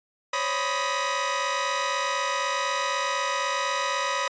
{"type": "tone cluster", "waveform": "sawtooth", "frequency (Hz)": [531, 567, 992, 1252, 1902], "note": ["C5", "C#5", "B5", "D#6", "A#6"], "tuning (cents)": [25, 39, 7, 10, 34], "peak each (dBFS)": [-31, -29, -25, -26, -30], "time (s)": [0.33, 4.28], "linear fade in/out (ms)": 5, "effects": ["resampled to 16000 Hz"]}